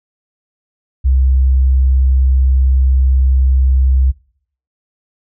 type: tone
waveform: sine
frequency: 65.41 Hz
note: C2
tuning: in tune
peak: -8 dBFS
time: 1.04-4.12 s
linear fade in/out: 20 ms
effects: noise-tail reverb RT60 0.6 s tail -23 dB re dry